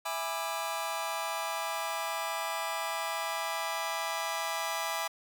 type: chord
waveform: sawtooth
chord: E dominant seventh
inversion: none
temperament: just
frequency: 659.3 / 824.1 / 988.9 / 1186.7 Hz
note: E5 / G#5 / B5 / D6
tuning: 0 / -14 / +2 / +18 cents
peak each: -34 dBFS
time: 0.05-5.08 s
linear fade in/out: 10 ms
effects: none